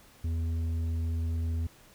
sine tone with tanh clipping, 82.41 Hz, E2, in tune, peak -29 dBFS, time 0.24-1.67 s, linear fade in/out 5 ms, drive 7 dB, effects pink hiss -57 dBFS RMS until 1.94 s

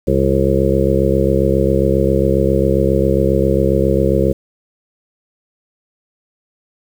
harmonic tone, 67.4 Hz, C#2, 48 cents flat, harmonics 1 / 2 / 3 / 5 / 6 / 7 / 8, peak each -19 / -19 / -19 / -19 / -19 / -19 / -19 dBFS, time 0.07-4.33 s, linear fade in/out 10 ms, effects 7-bit

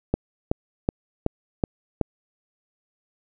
click train, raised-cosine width 2 ms, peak -7 dBFS, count 6, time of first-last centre 0.14-2.013 s, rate 2.67 Hz, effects none

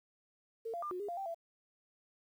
sine tone with pitch steps, 453.5 / 688 / 1198 / 362.9 / 408.2 / 694 / 780 / 671 Hz, A#4 / F5 / D6 / F#4 / G#4 / F5 / G5 / E5, -48 / -26 / +34 / -34 / -30 / -11 / -9 / +31 cents, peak -37 dBFS, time 0.65-1.346 s, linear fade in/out 10 ms, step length 87 ms, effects 11-bit

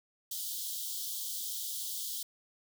white high-pass noise, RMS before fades -38 dBFS, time 0.31-2.23 s, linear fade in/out 5 ms, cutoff 3100 Hz, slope 96 dB/octave, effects none

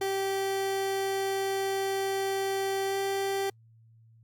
30% pulse tone with pitch glide, 389 to 391.7 Hz, G4 to G4, -13 to -1 cents, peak -25 dBFS, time 0.01-3.5 s, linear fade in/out 5 ms, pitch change +12 cents, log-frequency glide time 2.86-2.97 s, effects added 113 Hz sine -55 dBFS peak until 4.23 s + Opus 48 kbps

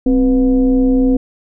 sine tone with frequency modulation, 261.6 Hz, C4, in tune, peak -9 dBFS, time 0.06-1.17 s, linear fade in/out 5 ms, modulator 230 Hz, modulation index 0.66, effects none

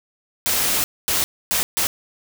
white noise bursts at uneven times, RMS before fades -20 dBFS, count 4, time 0.46-0.84 / 1.08-1.24 / 1.51-1.63 / 1.77-1.87 s, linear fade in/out 0 ms, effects none

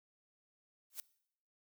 blue noise with exponential growth, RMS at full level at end -39 dBFS, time 0.9-1 s, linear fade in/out 2 ms, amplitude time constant 21 ms, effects noise-tail reverb RT60 0.7 s tail -21 dB re dry

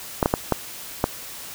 clicks, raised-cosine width 1 ms, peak -3 dBFS, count 5, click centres 0.228 / 0.259 / 0.339 / 0.523 / 1.041 s, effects white hiss -37 dBFS RMS until 1.54 s

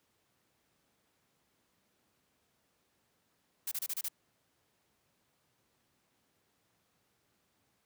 blue noise bursts, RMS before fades -36 dBFS, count 6, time 3.67-4.085 s, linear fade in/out 5 ms, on 45 ms, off 29 ms, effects pink hiss -75 dBFS RMS until 7.85 s + high-pass 100 Hz 12 dB/octave

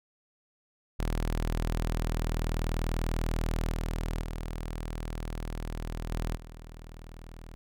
sawtooth tone with level steps, 40.23 Hz, E1, 41 cents flat, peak -24 / -26 / -30 / -26 / -40 dBFS, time 0.99-7.55 s, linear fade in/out 0 ms, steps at 3.71 / 4.21 / 6.1 / 6.35 s, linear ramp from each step 20 ms, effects none

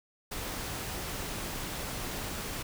pink noise, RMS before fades -37 dBFS, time 0.31-2.63 s, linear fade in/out 10 ms, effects none

